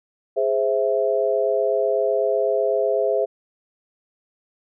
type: chord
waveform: sine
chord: Ab augmented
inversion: none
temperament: equal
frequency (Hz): 415.3 / 523.3 / 659.3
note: Ab4 / C5 / E5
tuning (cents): 0 / 0 / 0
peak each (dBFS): -22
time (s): 0.36-3.26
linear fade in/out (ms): 20
effects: none